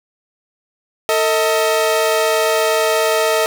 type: tone pair together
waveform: sawtooth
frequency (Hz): 449 / 635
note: A4 / D#5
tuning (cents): +35 / +35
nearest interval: tritone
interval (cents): 600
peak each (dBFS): -13 / -12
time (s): 1.09-3.46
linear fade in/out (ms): 0
effects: none